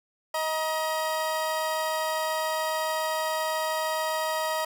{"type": "tone pair together", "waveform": "30% pulse", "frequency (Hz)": [630, 951.8], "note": ["D#5", "A#5"], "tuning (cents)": [21, 36], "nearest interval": "perfect fifth", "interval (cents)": 715, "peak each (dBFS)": [-26, -27], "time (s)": [0.34, 4.65], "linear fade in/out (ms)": 5, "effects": []}